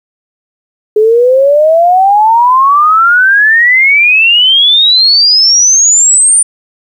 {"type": "exponential sweep", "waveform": "sine", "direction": "up", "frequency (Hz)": [420, 9270], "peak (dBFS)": -3, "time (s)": [0.96, 6.43], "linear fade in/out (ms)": 5, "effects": ["7-bit"]}